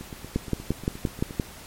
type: two click trains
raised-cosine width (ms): 3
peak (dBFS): -10 / -24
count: 7 / 12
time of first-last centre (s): 0.36-1.398 / 0.01-1.309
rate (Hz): 5.78 / 8.47
effects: pink hiss -44 dBFS RMS until 1.66 s + MP3 64 kbps